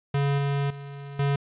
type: tone with level steps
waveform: square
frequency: 140.9 Hz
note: C#3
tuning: 29 cents sharp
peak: -22 / -24 / -37 / -22 dBFS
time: 0.14-1.36 s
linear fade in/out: 5 ms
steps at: 0.38 / 0.7 / 1.19 s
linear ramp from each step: 5 ms
effects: resampled to 8000 Hz + 9-bit